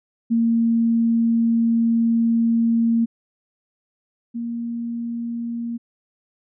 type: tone pair in turn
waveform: sine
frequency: 230.2 / 234.2 Hz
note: A#3 / A#3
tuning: -22 / +8 cents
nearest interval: unison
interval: 30 cents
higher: second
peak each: -15 / -24 dBFS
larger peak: first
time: 0.3-3.06 / 4.34-5.78 s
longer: first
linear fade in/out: 20 ms
effects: none